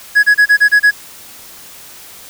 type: tone bursts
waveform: triangle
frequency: 1674 Hz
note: G#6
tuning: 13 cents sharp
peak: -3 dBFS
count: 7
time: 0.15-0.912 s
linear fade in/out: 20 ms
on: 84 ms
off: 29 ms
effects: white hiss -36 dBFS RMS until 2.29 s